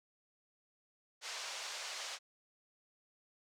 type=band-pass noise; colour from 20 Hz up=white; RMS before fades=-44 dBFS; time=1.21-2.19 s; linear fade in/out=50 ms; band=540 to 6500 Hz; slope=24 dB/octave; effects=none